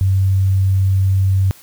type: tone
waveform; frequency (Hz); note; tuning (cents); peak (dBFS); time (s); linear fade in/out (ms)
sine; 95.8; G2; -39; -11; 0.01-1.51; 0
effects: white hiss -44 dBFS RMS until 1.62 s